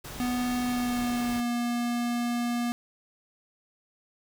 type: noise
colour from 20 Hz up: pink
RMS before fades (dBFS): -40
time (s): 0.04-1.41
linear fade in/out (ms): 10
type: tone with pitch glide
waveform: square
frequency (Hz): 246.9 to 239.3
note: B3 to A#3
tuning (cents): 0 to +46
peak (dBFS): -27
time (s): 0.2-2.72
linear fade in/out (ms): 0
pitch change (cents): -54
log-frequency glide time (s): 0.65-1.48
effects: none